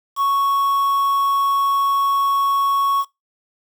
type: tone with quantisation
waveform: triangle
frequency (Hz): 1108.7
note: C#6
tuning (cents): 0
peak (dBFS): -13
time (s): 0.16-3.05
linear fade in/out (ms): 50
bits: 6
effects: noise-tail reverb RT60 0.2 s tail -23 dB re dry